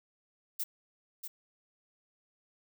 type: noise with echo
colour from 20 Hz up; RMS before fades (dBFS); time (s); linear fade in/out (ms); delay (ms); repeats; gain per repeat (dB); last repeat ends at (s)
violet; -34; 0.59-0.64; 10; 640; 1; -7; 1.28
effects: none